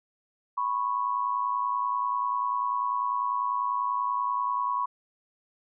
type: tone pair together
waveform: sine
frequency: 989.8 / 1100 Hz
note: B5 / C#6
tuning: +4 / -14 cents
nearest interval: major second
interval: 182 cents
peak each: -28 dBFS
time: 0.57-4.86 s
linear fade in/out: 10 ms
effects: none